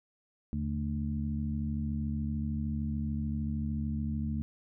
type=harmonic tone with a mistuned harmonic; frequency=73.42 Hz; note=D2; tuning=in tune; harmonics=1 / 2 / 3 / 4; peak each=-34 / -37 / -34 / -46 dBFS; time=0.53-4.42 s; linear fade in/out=0 ms; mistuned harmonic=1; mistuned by=+130 cents; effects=none